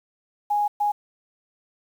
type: tone bursts at uneven times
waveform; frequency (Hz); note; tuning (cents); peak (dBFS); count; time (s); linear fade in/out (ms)
sine; 828; G#5; -5; -19; 2; 0.5-0.68 / 0.8-0.92; 10
effects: 8-bit